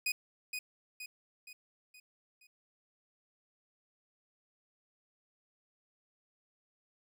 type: tone with echo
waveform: sawtooth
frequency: 2489 Hz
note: D#7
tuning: in tune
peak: -27 dBFS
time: 0.06-0.12 s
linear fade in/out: 5 ms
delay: 470 ms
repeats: 5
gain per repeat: -6 dB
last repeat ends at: 2.47 s
effects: none